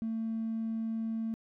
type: tone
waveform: triangle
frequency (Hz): 224.3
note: A3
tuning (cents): +34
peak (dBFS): -28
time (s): 0.02-1.34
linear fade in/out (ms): 0
effects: tanh soft clip ceiling -28 dBFS